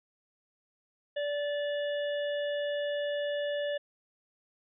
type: harmonic tone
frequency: 581 Hz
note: D5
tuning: 19 cents flat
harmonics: 1 / 3 / 5 / 6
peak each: -30 / -40 / -44 / -46 dBFS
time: 1.16-3.78 s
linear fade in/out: 10 ms
effects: none